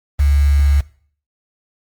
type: tone with quantisation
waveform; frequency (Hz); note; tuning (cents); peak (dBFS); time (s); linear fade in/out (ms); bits
sine; 71.1; C#2; +45; -10; 0.19-0.81; 10; 5
effects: noise-tail reverb RT60 0.5 s tail -20 dB re dry + Opus 24 kbps